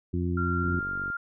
harmonic tone, 88 Hz, F2, 14 cents sharp, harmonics 1 / 2 / 3 / 4, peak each -28 / -31 / -33 / -34 dBFS, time 0.13-0.8 s, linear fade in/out 10 ms
sine tone with pitch glide, 1380 to 1397.6 Hz, F6 to F6, -21 to +1 cents, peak -29 dBFS, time 0.37-1.17 s, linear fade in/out 5 ms, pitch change +22 cents, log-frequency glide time 0.62-0.81 s
click train, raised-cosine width 3 ms, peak -28 dBFS, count 23, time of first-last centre 0.64-1.101 s, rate 47.7 Hz
effects none

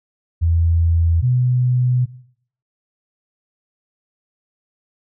sine tone pair in turn, 83.5 / 125.11 Hz, E2 / B2, +23 / +23 cents, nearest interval perfect fifth, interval 700 cents, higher second, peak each -13 dBFS, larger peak neither, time 0.41-1.22 / 1.22-2.06 s, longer second, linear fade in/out 20 ms, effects noise-tail reverb RT60 0.6 s tail -17 dB re dry

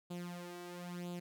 sawtooth tone with flanger, 176 Hz, F3, 14 cents sharp, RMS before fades -45 dBFS, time 0.1-1.2 s, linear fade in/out 10 ms, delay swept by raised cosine 0.26 to 2.66 ms, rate 1 Hz, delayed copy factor +0.7, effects none

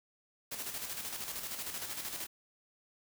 white noise with tremolo, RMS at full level -39 dBFS, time 0.51-2.27 s, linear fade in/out 10 ms, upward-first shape square, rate 13 Hz, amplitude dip 45%, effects none

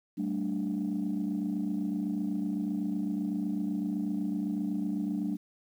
sine chord, G suspended second, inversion none, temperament equal with one note detuned, 192.08 / 220 / 293.7 Hz, G3 / A3 / D4, -35 / 0 / 0 cents, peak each -32 / -33 / -32 dBFS, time 0.17-5.37 s, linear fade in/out 20 ms, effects tanh soft clip ceiling -23 dBFS + 10-bit

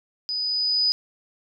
sine tone with level ramp, 4978 Hz, D#8, in tune, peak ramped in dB -25 to -17 dBFS, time 0.29-0.92 s, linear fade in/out 0 ms, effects none

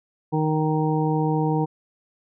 harmonic tone, 155.56 Hz, D#3, in tune, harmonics 1 / 2 / 3 / 5 / 6, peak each -22 / -25 / -27 / -29 / -30 dBFS, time 0.32-1.66 s, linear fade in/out 20 ms, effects none

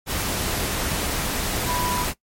sine tone in noise, 987.8 Hz, B5, in tune, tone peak -25 dBFS, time 1.65-2.06 s, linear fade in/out 50 ms, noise pink, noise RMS -25 dBFS, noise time 0.06-2.14 s, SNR -3 dB, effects noise-tail reverb RT60 0.1 s tail -20 dB re dry + MP3 64 kbps

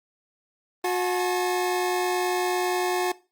25% pulse tone pair together, 362 / 861 Hz, F#4 / A5, -38 / -38 cents, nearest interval octave + minor third, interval 1500 cents, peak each -20 / -27 dBFS, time 0.84-3.12 s, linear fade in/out 5 ms, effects noise-tail reverb RT60 0.3 s tail -19 dB re dry + Opus 32 kbps

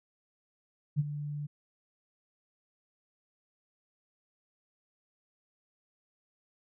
sine tone with ADSR envelope, 146.83 Hz, D3, in tune, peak -22 dBFS, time 0.96-1.47 s, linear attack 35 ms, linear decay 30 ms, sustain -12 dB, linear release 14 ms, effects none

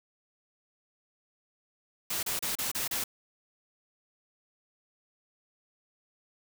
white noise bursts, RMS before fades -32 dBFS, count 6, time 2.1-3.04 s, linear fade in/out 5 ms, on 130 ms, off 32 ms, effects none

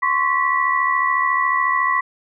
sine tone cluster, 1046 / 1120 / 1955 Hz, C6 / C#6 / B6, -1 / +18 / -18 cents, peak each -20 dBFS, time 0.02-2.01 s, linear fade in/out 10 ms, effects none

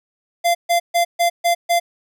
square tone bursts, 690 Hz, F5, 21 cents flat, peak -14 dBFS, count 6, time 0.44-1.8 s, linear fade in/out 20 ms, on 110 ms, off 140 ms, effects none

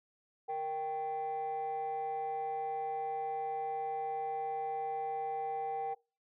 sine tone pair together, 466.2 / 782.7 Hz, A#4 / G5, 0 / -3 cents, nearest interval major sixth, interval 897 cents, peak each -38 / -33 dBFS, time 0.48-5.95 s, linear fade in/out 20 ms, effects noise-tail reverb RT60 0.3 s tail -23 dB re dry + tanh soft clip ceiling -31 dBFS

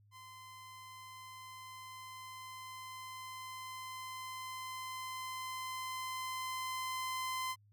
sawtooth tone with level ramp, 1032 Hz, C6, 24 cents flat, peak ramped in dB -48 to -32 dBFS, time 0.11-7.56 s, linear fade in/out 50 ms, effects added 103 Hz sine -63 dBFS peak until 7.72 s

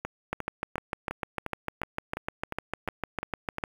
two click trains, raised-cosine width 0.5 ms, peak -14 / -17 dBFS, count 23 / 11, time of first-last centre 0.33-3.638 / 0.05-3.584 s, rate 6.65 / 2.83 Hz, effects 7-bit

